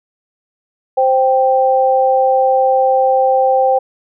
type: tone pair together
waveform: sine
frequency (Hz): 523.3 / 784.1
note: C5 / G5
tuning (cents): 0 / 0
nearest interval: perfect fifth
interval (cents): 700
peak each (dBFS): -12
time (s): 0.97-3.79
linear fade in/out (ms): 10
effects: none